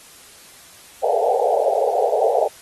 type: band-pass noise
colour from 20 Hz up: pink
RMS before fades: -18 dBFS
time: 1.03-2.48 s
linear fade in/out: 10 ms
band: 430 to 820 Hz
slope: 96 dB/octave
effects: white hiss -45 dBFS RMS until 2.61 s + AAC 32 kbps